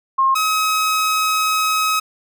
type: tone pair in turn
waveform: sine / sawtooth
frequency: 1069 / 1273.6 Hz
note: C6 / D#6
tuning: +37 / +40 cents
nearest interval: minor third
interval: 303 cents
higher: second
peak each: -12 dBFS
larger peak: neither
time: 0.18-0.35 / 0.35-2 s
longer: second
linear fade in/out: 10 ms
effects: none